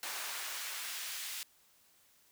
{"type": "noise with high-pass filter sweep", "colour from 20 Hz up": "pink", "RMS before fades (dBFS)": -41, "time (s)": [0.03, 1.43], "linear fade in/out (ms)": 0, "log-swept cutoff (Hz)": [940, 2600], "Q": 0.75, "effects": ["white hiss -67 dBFS RMS until 2.31 s"]}